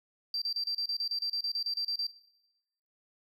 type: tone bursts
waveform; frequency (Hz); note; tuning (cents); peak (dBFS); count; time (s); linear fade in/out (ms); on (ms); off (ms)
triangle; 4699; D8; 0; -27; 16; 0.34-2.068; 2; 78; 32
effects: noise-tail reverb RT60 0.9 s tail -20 dB re dry + tanh soft clip ceiling -27 dBFS